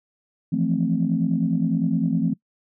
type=chord; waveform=sine; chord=F major seventh; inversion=third; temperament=equal; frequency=164.81 / 174.61 / 220 / 261.6 Hz; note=E3 / F3 / A3 / C4; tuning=0 / 0 / 0 / 0 cents; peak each=-24 dBFS; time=0.52-2.34 s; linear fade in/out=10 ms; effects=noise-tail reverb RT60 0.1 s tail -23 dB re dry + tanh soft clip ceiling -9 dBFS